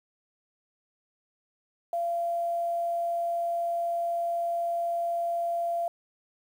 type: tone with quantisation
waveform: sine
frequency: 684 Hz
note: F5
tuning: 36 cents flat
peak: -26 dBFS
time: 1.93-5.88 s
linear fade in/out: 2 ms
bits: 9
effects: none